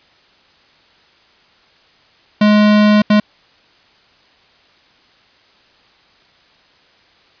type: tone bursts at uneven times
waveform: square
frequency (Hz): 210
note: G#3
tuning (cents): +19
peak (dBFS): -8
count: 2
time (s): 2.41-3.02 / 3.1-3.2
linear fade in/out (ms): 5
effects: white hiss -51 dBFS RMS until 7.4 s + resampled to 11025 Hz